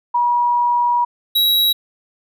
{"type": "tone pair in turn", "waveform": ["sine", "square"], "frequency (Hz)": [963, 3869], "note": ["B5", "B7"], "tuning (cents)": [-44, -36], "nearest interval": "2 octaves", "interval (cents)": 2408, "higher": "second", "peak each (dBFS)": -13, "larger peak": "neither", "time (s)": [[0.14, 1.05], [1.35, 1.73]], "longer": "first", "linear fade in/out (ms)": 10, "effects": []}